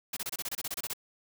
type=noise bursts; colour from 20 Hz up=white; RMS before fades=-35 dBFS; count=13; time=0.13-0.935 s; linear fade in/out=5 ms; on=37 ms; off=27 ms; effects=none